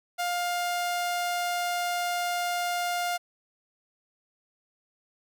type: tone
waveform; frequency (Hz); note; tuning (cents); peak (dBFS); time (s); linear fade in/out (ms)
sawtooth; 705; F5; +16; -23; 0.18-3.18; 20
effects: none